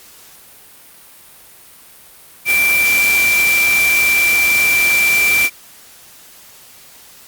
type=tone in noise; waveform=sine; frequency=2349 Hz; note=D7; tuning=in tune; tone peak=-11 dBFS; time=2.45-5.5 s; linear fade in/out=50 ms; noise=white; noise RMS=-20 dBFS; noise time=2.45-5.5 s; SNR=+6 dB; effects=white hiss -42 dBFS RMS until 7.27 s + Opus 48 kbps